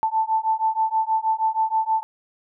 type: beating tone pair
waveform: sine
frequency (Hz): 880 / 886.3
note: A5 / A5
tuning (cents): 0 / +12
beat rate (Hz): 6.3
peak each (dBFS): -22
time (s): 0.03-2.03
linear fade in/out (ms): 0
effects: none